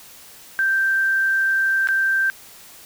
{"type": "tone with dropouts", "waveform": "sine", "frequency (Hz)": 1568, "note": "G6", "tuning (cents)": 0, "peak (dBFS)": -16, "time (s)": [0.59, 2.3], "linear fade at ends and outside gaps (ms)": 0, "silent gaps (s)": [1.873, 1.887], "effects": ["white hiss -44 dBFS RMS until 2.85 s"]}